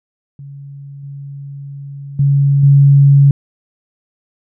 sine tone with level steps, 140.1 Hz, C#3, 19 cents sharp, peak -29 / -26 / -8 / -4 dBFS, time 0.39-3.31 s, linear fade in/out 2 ms, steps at 1.03 / 2.19 / 2.63 s, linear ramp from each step 5 ms, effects none

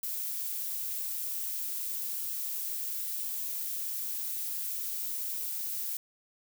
violet noise, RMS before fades -35 dBFS, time 0.03-5.97 s, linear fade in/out 2 ms, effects none

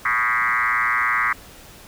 sine tone with frequency modulation, 1595 Hz, G6, 30 cents sharp, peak -17 dBFS, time 0.05-1.33 s, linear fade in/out 5 ms, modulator 118 Hz, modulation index 4.4, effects pink hiss -44 dBFS RMS until 1.87 s

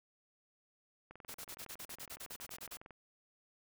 click train, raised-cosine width 0.5 ms, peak -37 dBFS, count 40, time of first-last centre 1.11-2.907 s, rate 21.7 Hz
white noise bursts, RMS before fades -47 dBFS, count 15, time 1.28-2.772 s, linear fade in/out 10 ms, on 64 ms, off 38 ms
effects none

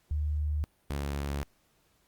sine / sawtooth tone pair in turn, 75 / 70.79 Hz, D2 / C#2, +37 / +37 cents, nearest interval minor second, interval 100 cents, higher first, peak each -27 dBFS, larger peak neither, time 0.11-0.64 / 0.9-1.43 s, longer neither, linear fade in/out 0 ms, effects pink hiss -69 dBFS RMS until 2.07 s + Opus 48 kbps

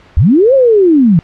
sine linear two-way sweep, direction up then down, 57.3 to 554.4 to 152.7 Hz, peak -4 dBFS, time 0.17-1.19 s, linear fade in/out 0 ms, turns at 0.54 s, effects pink hiss -42 dBFS RMS until 1.23 s + low-pass 3000 Hz 12 dB/octave

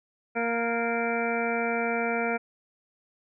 harmonic tone with a mistuned harmonic, 233.1 Hz, A#3, in tune, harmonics 1 / 2 / 3 / 4 / 6 / 7 / 8 / 9 / 10, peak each -32 / -30 / -31 / -38 / -33 / -42 / -42 / -41 / -33 dBFS, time 0.35-2.38 s, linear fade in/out 20 ms, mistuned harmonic 8, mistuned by -38 cents, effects none

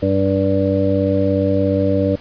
harmonic tone, 97.1 Hz, G2, 16 cents flat, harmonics 1 / 2 / 3 / 5 / 6, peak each -20 / -22 / -19 / -20 / -20 dBFS, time 0.02-2.16 s, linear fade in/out 10 ms, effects pink hiss -41 dBFS RMS until 2.2 s + resampled to 11025 Hz

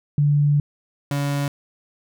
sine / 35% pulse tone pair in turn, 145.7 / 142.21 Hz, D3 / C#3, -13 / +45 cents, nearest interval unison, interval 42 cents, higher first, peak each -14 / -19 dBFS, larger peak first, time 0.18-0.6 / 1.11-1.48 s, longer first, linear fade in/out 2 ms, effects none

